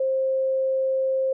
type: tone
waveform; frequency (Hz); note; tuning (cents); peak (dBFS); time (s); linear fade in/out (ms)
sine; 529; C5; +19; -20; 0-1.33; 5
effects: none